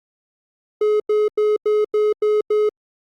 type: tone bursts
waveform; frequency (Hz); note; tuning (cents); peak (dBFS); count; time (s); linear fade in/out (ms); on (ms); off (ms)
triangle; 423.5; G#4; +34; -12; 7; 0.81-2.692; 5; 190; 92
effects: Opus 48 kbps